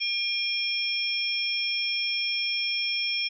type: tone cluster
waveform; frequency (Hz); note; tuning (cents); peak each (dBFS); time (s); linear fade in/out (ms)
sine; 2404 / 3276 / 5360; D7 / G#7 / E8; +40 / -24 / +28; -29 / -31 / -29; 0-3.29; 20
effects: none